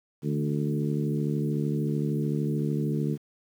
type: harmonic tone with a mistuned harmonic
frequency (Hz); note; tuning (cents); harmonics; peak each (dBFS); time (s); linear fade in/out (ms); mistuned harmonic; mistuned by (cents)
73.3; D2; -3; 2 / 3 / 4 / 5 / 6; -27 / -31 / -33 / -35 / -37; 0.22-3.18; 50; 2; +33
effects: 9-bit